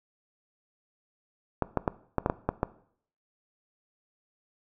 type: clicks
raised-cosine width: 1 ms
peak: -10 dBFS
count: 8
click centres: 1.623 / 1.773 / 1.878 / 2.183 / 2.261 / 2.299 / 2.49 / 2.631 s
effects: noise-tail reverb RT60 0.6 s tail -18 dB re dry